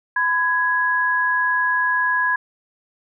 sine tone pair together, 1005.7 / 1664 Hz, B5 / G#6, +31 / +3 cents, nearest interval major sixth, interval 872 cents, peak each -21 / -18 dBFS, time 0.16-2.36 s, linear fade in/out 5 ms, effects none

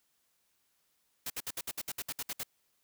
white noise bursts, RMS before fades -37 dBFS, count 12, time 1.26-2.434 s, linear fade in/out 5 ms, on 41 ms, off 62 ms, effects white hiss -75 dBFS RMS until 2.83 s

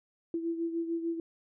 sine beating tone pair, 332.6 / 339.3 Hz, E4 / F4, +16 / -50 cents, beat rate 6.7 Hz, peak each -31 / -38 dBFS, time 0.34-1.2 s, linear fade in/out 2 ms, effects none

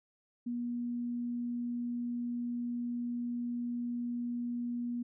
sine tone, 240.4 Hz, B3, 46 cents flat, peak -33 dBFS, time 0.46-5.03 s, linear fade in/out 10 ms, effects none

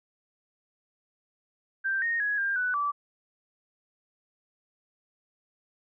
sine tone with pitch steps, 1571 / 1854 / 1670 / 1597 / 1489 / 1158 Hz, G6 / A#6 / G#6 / G6 / F#6 / D6, +3 / -10 / +9 / +32 / +11 / -25 cents, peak -25 dBFS, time 1.84-2.92 s, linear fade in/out 20 ms, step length 180 ms, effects none

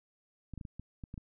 clicks, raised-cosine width 5 ms, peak -30 dBFS, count 8, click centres 0.537 / 0.577 / 0.612 / 0.652 / 0.796 / 1.038 / 1.141 / 1.178 s, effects none

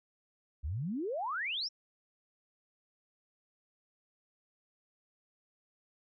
sine exponential sweep, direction up, 64.4 to 5700 Hz, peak -33 dBFS, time 0.63-1.69 s, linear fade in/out 20 ms, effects none

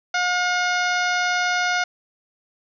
harmonic tone with a mistuned harmonic, 718 Hz, F5, 48 cents sharp, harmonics 1 / 2 / 3 / 4 / 5 / 6 / 7 / 8 / 9, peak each -24 / -22 / -27 / -34 / -33 / -35 / -34 / -35 / -44 dBFS, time 0.14-1.84 s, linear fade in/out 5 ms, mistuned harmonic 8, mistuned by +40 cents, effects none

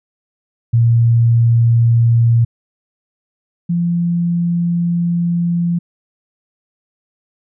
sine tone pair in turn, 116.7 / 172.07 Hz, A#2 / F3, +2 / -25 cents, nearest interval perfect fifth, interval 673 cents, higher second, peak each -8 / -13 dBFS, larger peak first, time 0.73-2.45 / 3.69-5.79 s, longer second, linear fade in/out 10 ms, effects none

